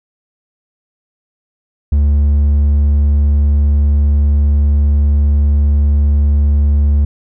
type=tone with hard clipping; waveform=sine; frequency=72.5 Hz; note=D2; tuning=22 cents flat; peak=-9 dBFS; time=1.92-7.05 s; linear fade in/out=5 ms; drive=3 dB; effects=none